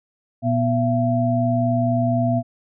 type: tone cluster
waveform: sine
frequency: 120.3 / 244.3 / 675 Hz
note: B2 / B3 / E5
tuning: -45 / -19 / +41 cents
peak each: -21 dBFS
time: 0.42-2.43 s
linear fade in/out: 50 ms
effects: none